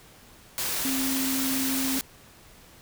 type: tone in noise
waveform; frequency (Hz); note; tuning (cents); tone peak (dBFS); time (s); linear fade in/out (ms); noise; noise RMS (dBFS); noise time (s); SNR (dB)
sine; 265.8; C4; +27; -27; 0.85-1.99; 0; white; -29; 0.58-2.01; -1
effects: pink hiss -52 dBFS RMS until 2.81 s